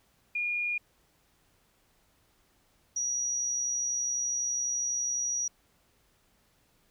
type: tone pair in turn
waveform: sine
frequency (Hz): 2430 / 5786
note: D#7 / F#8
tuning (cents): -42 / -40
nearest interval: octave + minor third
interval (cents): 1502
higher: second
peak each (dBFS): -28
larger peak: neither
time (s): 0.35-0.78 / 2.96-5.48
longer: second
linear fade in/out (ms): 5
effects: pink hiss -68 dBFS RMS until 6.9 s